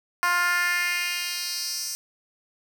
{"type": "tone with high-pass filter sweep", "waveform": "10% pulse", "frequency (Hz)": 352.4, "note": "F4", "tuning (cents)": 16, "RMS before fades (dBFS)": -26, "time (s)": [0.23, 1.95], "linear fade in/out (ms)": 0, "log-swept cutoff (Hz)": [1100, 6400], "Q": 2.2, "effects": []}